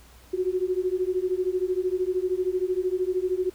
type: beating tone pair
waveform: sine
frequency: 361.7 / 374.7 Hz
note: F#4 / F#4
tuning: -39 / +22 cents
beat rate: 13 Hz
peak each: -26 dBFS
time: 0.33-3.5 s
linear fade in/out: 10 ms
effects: added 60 Hz sine -52 dBFS peak until 3.54 s + pink hiss -54 dBFS RMS until 3.54 s